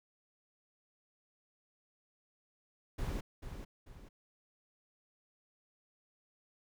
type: noise with echo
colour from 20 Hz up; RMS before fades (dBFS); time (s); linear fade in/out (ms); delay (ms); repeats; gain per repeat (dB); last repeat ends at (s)
brown; -37; 2.98-3.21; 10; 440; 2; -8; 4.09
effects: none